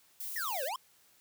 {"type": "noise", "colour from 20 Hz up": "violet", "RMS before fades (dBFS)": -40, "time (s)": [0.2, 0.69], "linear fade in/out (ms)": 5}
{"type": "exponential two-way sweep", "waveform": "square", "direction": "down then up", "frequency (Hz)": [1968, 495.1, 1108], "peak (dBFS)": -35, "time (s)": [0.36, 0.76], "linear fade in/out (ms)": 2, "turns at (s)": 0.64}
{"effects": ["white hiss -65 dBFS RMS until 1.2 s", "high-pass 60 Hz 12 dB/octave"]}